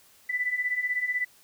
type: beating tone pair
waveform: sine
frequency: 1975.5 / 1991.5 Hz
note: B6 / B6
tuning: 0 / +14 cents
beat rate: 16 Hz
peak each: -31 / -27 dBFS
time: 0.29-1.25 s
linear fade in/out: 10 ms
effects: white hiss -58 dBFS RMS until 1.43 s